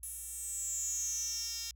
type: tone with high-pass filter sweep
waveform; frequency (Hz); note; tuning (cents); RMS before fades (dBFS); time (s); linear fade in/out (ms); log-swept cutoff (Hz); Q
10% pulse; 459.5; A#4; -25; -38; 0.03-1.71; 2; 10000 to 4800; 9.4
effects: added 60 Hz sine -55 dBFS peak until 1.75 s